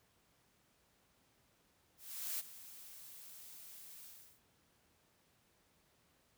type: noise with ADSR envelope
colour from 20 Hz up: blue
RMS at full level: -39 dBFS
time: 1.97-4.41 s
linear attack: 420 ms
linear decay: 26 ms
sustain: -15 dB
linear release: 350 ms
effects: pink hiss -73 dBFS RMS until 6.37 s + high-pass 60 Hz 12 dB/octave